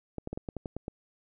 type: clicks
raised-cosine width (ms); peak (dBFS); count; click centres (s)
2; -22; 9; 0.183 / 0.274 / 0.33 / 0.375 / 0.488 / 0.567 / 0.658 / 0.766 / 0.881
effects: none